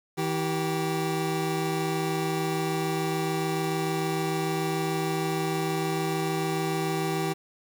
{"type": "tone pair together", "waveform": "25% pulse", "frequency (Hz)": [160.7, 388.4], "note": ["E3", "G4"], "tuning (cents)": [-44, -16], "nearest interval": "octave + minor third", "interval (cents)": 1528, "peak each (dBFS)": -25, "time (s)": [0.17, 7.34], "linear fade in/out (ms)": 20, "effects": ["9-bit"]}